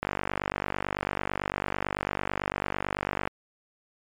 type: click train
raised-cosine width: 0.5 ms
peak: -12 dBFS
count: 160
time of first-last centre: 0.03-3.275 s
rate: 49 Hz
effects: MP3 96 kbps